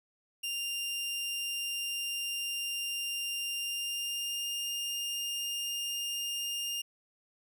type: tone with pitch glide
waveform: sawtooth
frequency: 2794 to 2813 Hz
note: F7 to F7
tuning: 0 to +12 cents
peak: -30 dBFS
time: 0.43-6.82 s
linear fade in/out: 10 ms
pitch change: +12 cents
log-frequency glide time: 3.55-4.51 s
effects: none